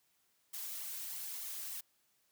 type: noise with flanger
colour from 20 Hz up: blue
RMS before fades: -43 dBFS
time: 0.53-1.81 s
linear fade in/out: 10 ms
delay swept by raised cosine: 0.93 to 4.33 ms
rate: 3.3 Hz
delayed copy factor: +0.8
effects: white hiss -75 dBFS RMS until 2.31 s + high-pass 60 Hz 12 dB/octave